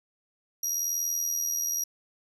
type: tone with amplitude modulation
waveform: 35% pulse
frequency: 5740 Hz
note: F8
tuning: 47 cents sharp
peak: -22 dBFS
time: 0.63-1.84 s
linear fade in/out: 5 ms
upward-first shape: sine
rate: 80.8 Hz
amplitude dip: 55%
effects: none